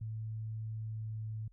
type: tone with pitch glide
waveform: sine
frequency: 110 to 109.24 Hz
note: A2 to A2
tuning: 0 to -12 cents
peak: -37 dBFS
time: 0.01-1.48 s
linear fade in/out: 5 ms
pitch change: -12 cents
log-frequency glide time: 0.83-1.32 s
effects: added 44 Hz sine -59 dBFS peak until 1.52 s